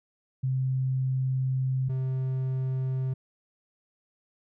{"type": "tone pair in turn", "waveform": ["sine", "triangle"], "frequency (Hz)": [130.81, 130.81], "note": ["C3", "C3"], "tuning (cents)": [0, 0], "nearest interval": "unison", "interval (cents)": 0, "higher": "neither", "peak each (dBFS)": -24, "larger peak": "neither", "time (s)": [[0.43, 1.89], [1.89, 3.14]], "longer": "first", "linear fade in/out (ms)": 10, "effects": []}